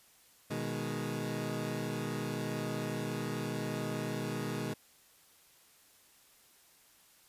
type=chord; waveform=20% pulse; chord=G# minor; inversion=first; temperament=equal; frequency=123.47 / 155.56 / 207.7 Hz; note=B2 / D#3 / G#3; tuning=0 / 0 / 0 cents; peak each=-34 dBFS; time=0.5-4.74 s; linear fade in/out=10 ms; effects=white hiss -63 dBFS RMS until 7.28 s + resampled to 32000 Hz